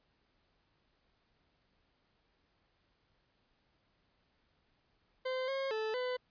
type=tone with pitch steps; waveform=40% pulse; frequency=516 / 540 / 436.9 / 502 Hz; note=C5 / C#5 / A4 / B4; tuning=-24 / -45 / -12 / +28 cents; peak=-33 dBFS; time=5.25-6.17 s; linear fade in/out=10 ms; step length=230 ms; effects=pink hiss -75 dBFS RMS until 6.3 s + resampled to 11025 Hz